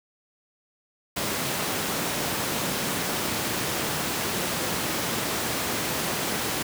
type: high-pass noise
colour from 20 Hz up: pink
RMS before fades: -28 dBFS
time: 1.16-6.63 s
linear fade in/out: 10 ms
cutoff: 140 Hz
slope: 12 dB/octave
effects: none